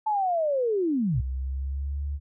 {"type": "linear sweep", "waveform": "sine", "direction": "down", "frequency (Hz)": [880, 98.1], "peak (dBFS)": -22, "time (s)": [0.06, 1.21], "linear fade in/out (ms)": 10}
{"type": "tone with pitch glide", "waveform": "sine", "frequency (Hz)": [64.8, 71.49], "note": ["C2", "D2"], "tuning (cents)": [-16, -46], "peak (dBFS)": -27, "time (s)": [1.13, 2.2], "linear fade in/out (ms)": 50, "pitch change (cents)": 170, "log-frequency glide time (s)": [1.3, 2.03]}
{"effects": []}